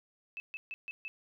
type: tone bursts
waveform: sine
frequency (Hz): 2622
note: E7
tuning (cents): -10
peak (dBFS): -38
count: 5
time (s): 0.37-1.08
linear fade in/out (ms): 0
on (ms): 30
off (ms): 140
effects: none